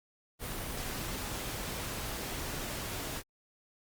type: noise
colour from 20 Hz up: pink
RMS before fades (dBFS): -38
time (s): 0.39-3.23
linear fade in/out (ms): 50
effects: Opus 32 kbps